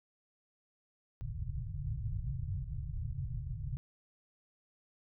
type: low-pass noise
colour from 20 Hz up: white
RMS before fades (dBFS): -38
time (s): 1.21-3.77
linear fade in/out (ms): 0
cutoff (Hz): 150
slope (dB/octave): 96
effects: none